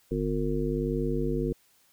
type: harmonic tone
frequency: 50.7 Hz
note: G#1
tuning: 41 cents flat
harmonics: 1 / 3 / 5 / 7 / 9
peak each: -32 / -32 / -32 / -32 / -32 dBFS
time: 0.11-1.53 s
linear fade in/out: 5 ms
effects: white hiss -64 dBFS RMS until 1.92 s